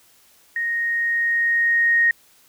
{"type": "tone with level ramp", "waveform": "sine", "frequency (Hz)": 1864.7, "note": "A#6", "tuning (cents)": 0, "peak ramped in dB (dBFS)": [-21, -13], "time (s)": [0.56, 2.11], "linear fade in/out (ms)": 2, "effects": ["white hiss -55 dBFS RMS until 2.48 s"]}